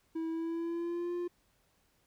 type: tone with pitch glide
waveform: triangle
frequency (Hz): 325.2 to 350.6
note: E4 to F4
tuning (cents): -23 to +7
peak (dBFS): -31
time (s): 0.15-1.28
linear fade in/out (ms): 10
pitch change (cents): +130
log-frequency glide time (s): 0.29-1.14
effects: pink hiss -72 dBFS RMS until 2.06 s

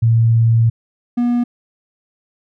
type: tone pair in turn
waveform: sine / triangle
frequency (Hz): 114.6 / 241.2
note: A#2 / B3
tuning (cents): -29 / -41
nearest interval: octave + minor second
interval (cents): 1288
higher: second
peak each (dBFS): -9 / -11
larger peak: first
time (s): 0.02-0.7 / 1.17-1.44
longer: first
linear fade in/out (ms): 10
effects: none

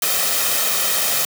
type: noise with comb filter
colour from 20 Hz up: white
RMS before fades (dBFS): -19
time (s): 0.02-1.25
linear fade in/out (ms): 2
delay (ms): 1.6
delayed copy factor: +0.55
effects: high-pass 200 Hz 12 dB/octave

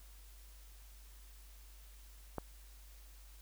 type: click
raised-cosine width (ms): 1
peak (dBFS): -24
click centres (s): 2.383
effects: added 50 Hz sine -54 dBFS peak until 3.41 s + white hiss -63 dBFS RMS until 3.41 s

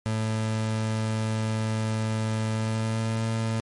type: tone with pitch glide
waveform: 30% pulse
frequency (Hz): 110 to 112.25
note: A2 to A2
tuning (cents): 0 to +35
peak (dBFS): -22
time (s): 0.06-3.6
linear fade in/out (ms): 0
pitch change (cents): +35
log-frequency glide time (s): 2.53-3.11
effects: MP3 48 kbps

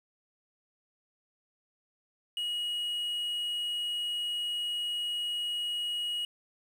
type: tone with quantisation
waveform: triangle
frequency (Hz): 2900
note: F#7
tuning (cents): -35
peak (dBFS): -29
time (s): 2.37-6.25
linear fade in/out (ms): 2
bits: 9
effects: none

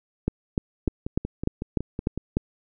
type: two click trains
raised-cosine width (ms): 3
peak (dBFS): -16 / -9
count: 8 / 8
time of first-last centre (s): 0.88-2.176 / 0.28-2.37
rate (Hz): 5.4 / 3.35
effects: none

